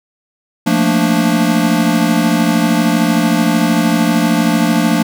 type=chord; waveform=square; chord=Bb major seventh; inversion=second; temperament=equal; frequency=174.61 / 220 / 233.1 / 293.7 Hz; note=F3 / A3 / Bb3 / D4; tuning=0 / 0 / 0 / 0 cents; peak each=-17 dBFS; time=0.66-5.03 s; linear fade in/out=10 ms; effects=none